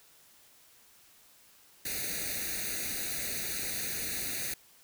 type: noise with comb filter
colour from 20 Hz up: white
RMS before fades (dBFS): -35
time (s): 1.85-4.54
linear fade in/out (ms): 5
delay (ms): 0.47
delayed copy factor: +0.9
effects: white hiss -60 dBFS RMS until 4.83 s